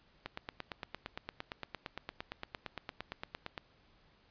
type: click train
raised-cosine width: 0.3 ms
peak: -23 dBFS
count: 30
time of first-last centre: 0.26-3.578 s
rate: 8.74 Hz
effects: pink hiss -67 dBFS RMS until 4.3 s + resampled to 11025 Hz